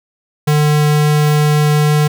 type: tone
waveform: square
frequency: 149.8 Hz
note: D3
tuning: 35 cents sharp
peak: -10 dBFS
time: 0.47-2.08 s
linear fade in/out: 10 ms
effects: none